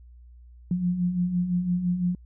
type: beating tone pair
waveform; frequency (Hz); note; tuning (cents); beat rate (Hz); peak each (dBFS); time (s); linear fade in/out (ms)
sine; 173.3 / 179.2; F3 / F3; -13 / +45; 5.9; -31 / -23; 0.71-2.15; 2
effects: added 60 Hz sine -46 dBFS peak until 2.25 s